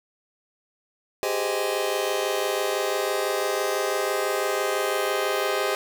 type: chord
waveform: sawtooth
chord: Ab major seventh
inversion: third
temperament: just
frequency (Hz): 389.3 / 415.3 / 519.1 / 623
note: G4 / Ab4 / C5 / Eb5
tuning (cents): -12 / 0 / -14 / +2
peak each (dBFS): -25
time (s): 1.23-5.75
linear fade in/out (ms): 0
effects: none